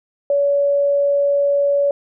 sine tone, 567 Hz, C#5, 39 cents sharp, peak -13 dBFS, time 0.3-1.91 s, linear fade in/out 2 ms, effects none

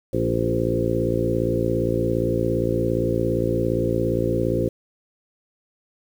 harmonic tone with a mistuned harmonic, 57.4 Hz, A#1, 26 cents flat, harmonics 1 / 2 / 3 / 4 / 5 / 6 / 7 / 8 / 9, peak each -32 / -26 / -29 / -31 / -28 / -26 / -28 / -31 / -26 dBFS, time 0.13-4.69 s, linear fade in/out 5 ms, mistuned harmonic 7, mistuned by -17 cents, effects 8-bit

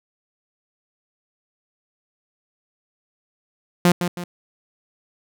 sawtooth tone with echo, 176 Hz, F3, 14 cents sharp, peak -8 dBFS, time 3.85-3.92 s, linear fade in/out 2 ms, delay 160 ms, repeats 2, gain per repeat -8 dB, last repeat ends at 4.24 s, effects none

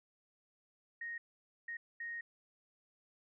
sine tone bursts at uneven times, 1864.7 Hz, A#6, in tune, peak -40 dBFS, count 3, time 1.01-1.18 / 1.68-1.77 / 2-2.21 s, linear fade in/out 5 ms, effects none

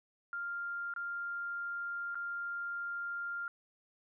sine tone with dropouts, 1396.9 Hz, F6, in tune, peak -36 dBFS, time 0.33-3.48 s, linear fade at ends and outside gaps 1 ms, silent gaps 0.938-0.962 / 2.146-2.154 s, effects none

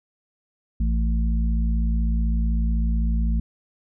harmonic tone, 55.9 Hz, A1, 28 cents sharp, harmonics 1 / 3 / 4, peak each -19 / -30 / -30 dBFS, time 0.8-3.4 s, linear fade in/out 5 ms, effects none

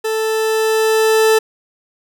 40% pulse tone with level ramp, 440 Hz, A4, in tune, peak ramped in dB -16 to -8 dBFS, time 0.04-1.39 s, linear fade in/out 10 ms, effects none

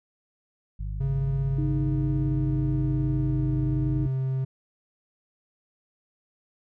harmonic tone, 51 Hz, G#1, 31 cents flat, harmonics 1 / 2 / 3, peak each -30 / -36 / -40 dBFS, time 0.79-4.08 s, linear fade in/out 10 ms
triangle tone with pitch glide, 136.2 to 132.02 Hz, C#3 to C3, -30 to +16 cents, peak -22 dBFS, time 1-4.45 s, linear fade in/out 10 ms, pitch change -54 cents, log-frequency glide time 1.58-3.49 s
sine tone, 308.4 Hz, D#4, 15 cents flat, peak -29 dBFS, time 1.58-4.06 s, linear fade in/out 5 ms
effects none

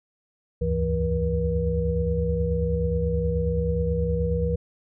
sine tone cluster, 72.5 / 81.9 / 99.7 / 165.6 / 480.2 Hz, D2 / E2 / G2 / E3 / B4, -22 / -11 / +30 / +8 / -49 cents, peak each -26 / -33 / -32 / -27 / -26 dBFS, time 0.61-4.56 s, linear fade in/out 10 ms, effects none

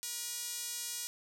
5% pulse tone with band-pass filter, 479.9 Hz, B4, 50 cents flat, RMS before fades -40 dBFS, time 0.03-1.07 s, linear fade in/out 0 ms, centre 9300 Hz, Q 5.1, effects none

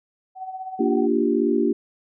sine tone with tremolo, 754 Hz, F#5, 32 cents sharp, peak -27 dBFS, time 0.35-1.08 s, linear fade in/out 50 ms, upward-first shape triangle, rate 16 Hz, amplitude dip 70%
sine chord, G minor seventh, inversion first, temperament equal, 233.1 / 293.7 / 349.2 / 392 Hz, Bb3 / D4 / F4 / G4, 0 / 0 / 0 / 0 cents, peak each -23 dBFS, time 0.79-1.73 s, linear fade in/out 10 ms
effects none

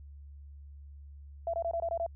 sine tone bursts, 672 Hz, E5, 33 cents sharp, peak -29 dBFS, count 7, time 1.47-2.064 s, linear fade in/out 2 ms, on 66 ms, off 22 ms, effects added 71 Hz sine -46 dBFS peak until 2.15 s

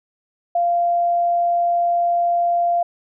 sine tone, 693 Hz, F5, 14 cents flat, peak -15 dBFS, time 0.55-2.83 s, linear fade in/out 5 ms, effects none

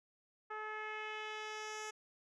10% pulse tone with low-pass filter sweep, 429.7 Hz, A4, 41 cents flat, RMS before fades -44 dBFS, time 0.5-1.91 s, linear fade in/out 10 ms, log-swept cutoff 1400 to 7500 Hz, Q 1.7, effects none

